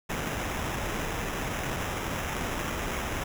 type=noise with sample-and-hold; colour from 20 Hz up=pink; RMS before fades=-32 dBFS; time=0.09-3.24 s; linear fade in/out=10 ms; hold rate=4410 Hz; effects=none